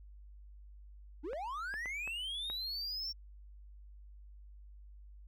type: linear sweep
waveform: triangle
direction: up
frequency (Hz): 264.5 to 5510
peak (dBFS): -36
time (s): 1.23-3.13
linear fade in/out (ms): 20
type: clicks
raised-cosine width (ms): 0.5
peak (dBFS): -31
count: 5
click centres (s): 1.332 / 1.74 / 1.858 / 2.076 / 2.5
effects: added 50 Hz sine -51 dBFS peak until 5.27 s